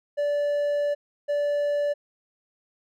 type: tone pair in turn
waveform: triangle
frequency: 581 / 581 Hz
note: D5 / D5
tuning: -19 / -19 cents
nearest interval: unison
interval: 0 cents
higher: neither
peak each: -20 dBFS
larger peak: neither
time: 0.17-0.95 / 1.28-1.94 s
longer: first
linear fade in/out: 20 ms
effects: none